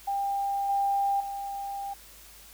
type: tone with level steps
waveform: sine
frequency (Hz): 796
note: G5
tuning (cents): +26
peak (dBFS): -26 / -23 / -32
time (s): 0.07-1.94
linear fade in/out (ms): 10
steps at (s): 0.69 / 1.2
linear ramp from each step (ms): 5
effects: added 50 Hz sine -56 dBFS peak until 2.53 s + white hiss -51 dBFS RMS until 2.53 s